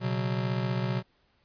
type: chord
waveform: square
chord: B suspended second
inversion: none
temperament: just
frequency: 123.47 / 138.9 / 185.21 Hz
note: B2 / C#3 / F#3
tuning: 0 / +4 / +2 cents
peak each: -30 / -36 / -33 dBFS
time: 0-1.03 s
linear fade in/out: 50 ms
effects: pink hiss -68 dBFS RMS until 1.44 s + resampled to 11025 Hz